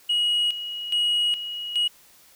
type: tone with tremolo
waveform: sine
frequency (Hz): 2900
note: F#7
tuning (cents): -35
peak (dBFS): -17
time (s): 0.09-1.88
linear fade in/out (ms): 10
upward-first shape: square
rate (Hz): 1.2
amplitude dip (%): 75
effects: tanh soft clip ceiling -18 dBFS + white hiss -54 dBFS RMS until 2.35 s